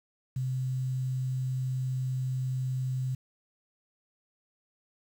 sine tone with quantisation, 129.4 Hz, C3, 19 cents flat, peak -28 dBFS, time 0.36-3.15 s, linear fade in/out 5 ms, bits 9, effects none

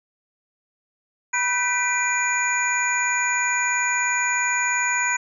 sine tone cluster, 977 / 1527 / 1984 / 2393 / 6810 Hz, B5 / G6 / B6 / D7 / G#8, -19 / -46 / +7 / +32 / +42 cents, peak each -26 dBFS, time 1.33-5.17 s, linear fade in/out 10 ms, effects none

